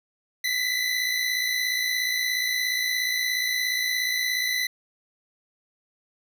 25% pulse tone pair together, 1972 / 2029 Hz, B6 / B6, -3 / +46 cents, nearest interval unison, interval 49 cents, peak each -23 dBFS, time 0.44-4.67 s, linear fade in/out 5 ms, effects none

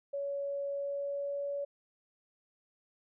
sine tone with pitch glide, 562 to 566.6 Hz, C#5 to C#5, +24 to +38 cents, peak -33 dBFS, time 0.13-1.65 s, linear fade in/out 10 ms, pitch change +14 cents, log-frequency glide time 0.64-1.5 s, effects none

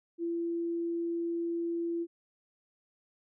sine tone, 338.4 Hz, E4, 45 cents sharp, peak -30 dBFS, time 0.18-2.07 s, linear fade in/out 50 ms, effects none

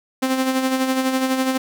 sawtooth tone with tremolo, 261.6 Hz, C4, in tune, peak -12 dBFS, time 0.22-1.58 s, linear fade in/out 10 ms, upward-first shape sine, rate 12 Hz, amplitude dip 50%, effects none

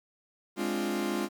40% pulse chord, D half-diminished seventh, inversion second, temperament equal, 207.7 / 261.6 / 293.7 / 349.2 Hz, Ab3 / C4 / D4 / F4, 0 / 0 / 0 / 0 cents, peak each -33 / -36 / -35 / -32 dBFS, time 0.56-1.29 s, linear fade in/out 50 ms, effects 10-bit

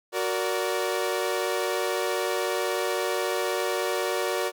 sawtooth chord, Gb augmented, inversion none, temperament equal with one note detuned, 370 / 466.2 / 580.2 Hz, Gb4 / Bb4 / D5, 0 / 0 / -21 cents, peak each -25 / -26 / -26 dBFS, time 0.12-4.52 s, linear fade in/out 50 ms, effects none

